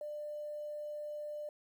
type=tone; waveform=sine; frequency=596 Hz; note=D5; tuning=25 cents sharp; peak=-39 dBFS; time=0.01-1.49 s; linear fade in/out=2 ms; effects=11-bit